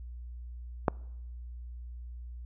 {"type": "click", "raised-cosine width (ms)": 1, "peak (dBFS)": -9, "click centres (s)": 0.882, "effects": ["noise-tail reverb RT60 0.9 s tail -26 dB re dry", "added 60 Hz sine -40 dBFS peak until 2.45 s"]}